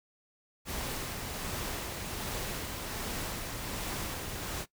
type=noise with tremolo; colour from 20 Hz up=pink; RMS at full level=-36 dBFS; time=0.65-4.66 s; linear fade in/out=50 ms; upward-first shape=sine; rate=1.3 Hz; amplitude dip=30%; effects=noise-tail reverb RT60 0.1 s tail -18 dB re dry